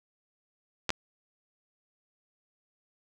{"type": "clicks", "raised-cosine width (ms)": 0.2, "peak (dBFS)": -10, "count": 2, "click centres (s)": [0.893, 0.904], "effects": []}